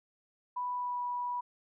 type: tone with pitch glide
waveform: sine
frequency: 987.8 to 978.1 Hz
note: B5 to B5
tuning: 0 to -17 cents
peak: -32 dBFS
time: 0.56-1.41 s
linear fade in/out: 10 ms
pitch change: -17 cents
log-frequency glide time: 0.75-1.01 s
effects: none